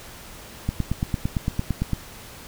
click train, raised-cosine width 5 ms, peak -10 dBFS, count 12, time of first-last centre 0.69-1.933 s, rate 8.85 Hz, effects pink hiss -42 dBFS RMS until 2.47 s

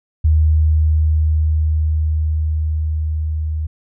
sine tone with level ramp, 77.78 Hz, D#2, in tune, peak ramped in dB -9 to -18 dBFS, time 0.24-3.67 s, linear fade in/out 10 ms, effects none

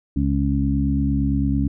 harmonic tone with a mistuned harmonic, 69 Hz, C#2, 7 cents flat, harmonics 1 / 2 / 3 / 4, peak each -22 / -24 / -24 / -22 dBFS, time 0.16-1.68 s, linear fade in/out 5 ms, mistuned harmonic 1, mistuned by -15 cents, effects none

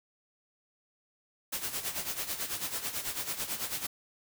white noise with tremolo, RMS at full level -33 dBFS, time 1.52-3.87 s, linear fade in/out 10 ms, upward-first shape sine, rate 9.1 Hz, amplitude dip 70%, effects none

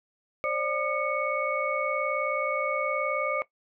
sine tone cluster, 537 / 596 / 1210 / 2219 Hz, C5 / D5 / D#6 / C#7, +45 / +25 / -49 / +1 cents, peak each -31 dBFS, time 0.44-3.42 s, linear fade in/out 0 ms, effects noise-tail reverb RT60 0.1 s tail -17 dB re dry

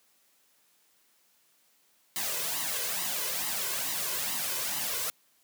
white noise with flanger, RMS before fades -32 dBFS, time 2.16-5.1 s, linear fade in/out 0 ms, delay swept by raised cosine 1 to 2 ms, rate 2.3 Hz, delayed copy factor +0.65, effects white hiss -67 dBFS RMS until 5.43 s + high-pass 150 Hz 12 dB/octave

